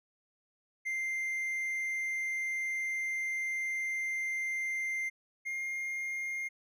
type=tone pair in turn; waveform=triangle; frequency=2093 / 2122 Hz; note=C7 / C7; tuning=0 / +24 cents; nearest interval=unison; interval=24 cents; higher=second; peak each=-30 / -32 dBFS; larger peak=first; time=0.85-5.1 / 5.45-6.49 s; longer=first; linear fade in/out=20 ms; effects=none